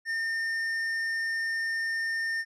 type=tone with tanh clipping; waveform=sine; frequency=1815 Hz; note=A#6; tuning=47 cents flat; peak=-29 dBFS; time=0.05-2.45 s; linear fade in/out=50 ms; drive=8 dB; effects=none